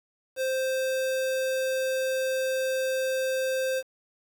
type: tone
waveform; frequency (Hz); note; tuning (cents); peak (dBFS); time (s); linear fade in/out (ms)
square; 523.3; C5; 0; -26; 0.36-3.83; 50
effects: 9-bit